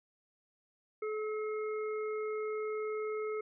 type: harmonic tone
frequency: 429.8 Hz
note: A4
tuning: 41 cents flat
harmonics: 1 / 3 / 5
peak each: -34 / -44 / -48 dBFS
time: 1.02-3.41 s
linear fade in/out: 5 ms
effects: none